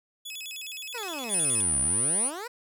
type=tone with vibrato; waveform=sawtooth; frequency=2960 Hz; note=F#7; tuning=in tune; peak=-33 dBFS; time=0.25-1.62 s; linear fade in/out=10 ms; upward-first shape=square; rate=9.6 Hz; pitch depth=250 cents each way
type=exponential two-way sweep; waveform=15% pulse; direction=down then up; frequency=508 to 63 to 508 Hz; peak=-28 dBFS; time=0.94-2.48 s; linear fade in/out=10 ms; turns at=1.8 s
type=tone; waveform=sine; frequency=9410 Hz; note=D9; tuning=2 cents sharp; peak=-23 dBFS; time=1.29-2.31 s; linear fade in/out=50 ms
effects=none

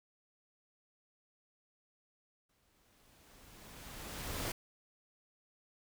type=noise with exponential growth; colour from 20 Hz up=pink; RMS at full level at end=-37 dBFS; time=2.49-4.52 s; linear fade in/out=5 ms; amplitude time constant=440 ms; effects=none

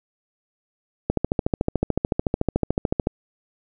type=click train; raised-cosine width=2 ms; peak=-6 dBFS; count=28; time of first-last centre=1.1-3.071 s; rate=13.7 Hz; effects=none

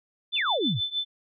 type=tone with tremolo; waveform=sine; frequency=3520 Hz; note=A7; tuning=in tune; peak=-23 dBFS; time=0.32-1.05 s; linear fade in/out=20 ms; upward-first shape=triangle; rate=6.4 Hz; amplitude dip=95%
type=exponential sweep; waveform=sine; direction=down; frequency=3400 to 84.8 Hz; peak=-24 dBFS; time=0.34-0.81 s; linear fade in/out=50 ms
effects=none

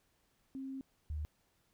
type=tone pair in turn; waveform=sine; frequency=267.4 / 75.73 Hz; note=C4 / D#2; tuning=+38 / -46 cents; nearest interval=octave + minor seventh; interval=2184 cents; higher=first; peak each=-40 / -36 dBFS; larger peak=second; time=0.55-0.81 / 1.1-1.25 s; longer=first; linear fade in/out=0 ms; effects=pink hiss -75 dBFS RMS until 1.73 s

